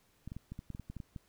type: clicks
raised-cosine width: 5 ms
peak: -30 dBFS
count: 12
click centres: 0.276 / 0.319 / 0.366 / 0.52 / 0.591 / 0.703 / 0.749 / 0.797 / 0.9 / 0.967 / 1.002 / 1.162 s
effects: pink hiss -70 dBFS RMS until 1.28 s